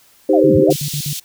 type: chord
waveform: sine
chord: C minor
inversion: first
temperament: equal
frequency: 311.1 / 392 / 523.3 Hz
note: Eb4 / G4 / C5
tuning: 0 / 0 / 0 cents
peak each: -14 dBFS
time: 0.29-0.73 s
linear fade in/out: 5 ms
type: linear two-way sweep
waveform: sine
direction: down then up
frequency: 759 to 73.42 to 759 Hz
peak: -15 dBFS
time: 0.33-0.71 s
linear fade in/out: 10 ms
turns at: 0.56 s
type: tone bursts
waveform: sine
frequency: 146.83 Hz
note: D3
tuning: in tune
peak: -20 dBFS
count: 6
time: 0.44-1.131 s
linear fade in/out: 2 ms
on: 71 ms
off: 53 ms
type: high-pass noise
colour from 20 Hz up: pink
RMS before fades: -26 dBFS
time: 0.7-1.2 s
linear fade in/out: 10 ms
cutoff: 3300 Hz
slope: 24 dB/octave
effects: white hiss -51 dBFS RMS until 1.24 s